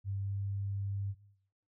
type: tone with pitch glide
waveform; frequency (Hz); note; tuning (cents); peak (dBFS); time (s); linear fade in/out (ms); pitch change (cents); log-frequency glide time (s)
sine; 98.5 to 99.3; G2 to G2; +9 to +23; -33; 0.04-1.15; 50; +14; 0.16-0.39
effects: noise-tail reverb RT60 0.7 s tail -19 dB re dry